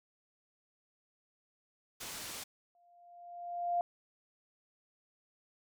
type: low-pass noise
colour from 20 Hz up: white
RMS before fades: -44 dBFS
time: 2-2.44 s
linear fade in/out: 10 ms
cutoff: 9800 Hz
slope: 12 dB/octave
type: tone with exponential growth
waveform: sine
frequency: 698.5 Hz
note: F5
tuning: in tune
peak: -27 dBFS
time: 2.75-3.81 s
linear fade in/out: 1 ms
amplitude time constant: 230 ms
effects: none